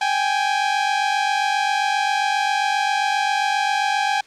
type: tone pair together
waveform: sawtooth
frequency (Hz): 784 / 831.5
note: G5 / G#5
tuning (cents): 0 / +2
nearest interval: minor second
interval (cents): 102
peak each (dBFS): -17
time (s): 0.01-4.21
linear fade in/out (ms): 5
effects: white hiss -50 dBFS RMS until 4.26 s + low-pass 5000 Hz 12 dB/octave